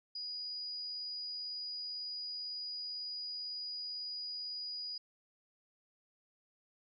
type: tone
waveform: sine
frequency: 4909 Hz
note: D#8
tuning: 24 cents flat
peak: -39 dBFS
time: 0.15-4.98 s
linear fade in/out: 5 ms
effects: none